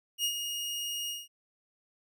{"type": "tone with ADSR envelope", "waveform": "sawtooth", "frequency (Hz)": 2863, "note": "F7", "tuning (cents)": 42, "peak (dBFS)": -23, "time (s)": [0.18, 1.28], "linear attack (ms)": 63, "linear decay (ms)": 77, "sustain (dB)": -7, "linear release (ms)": 190, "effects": []}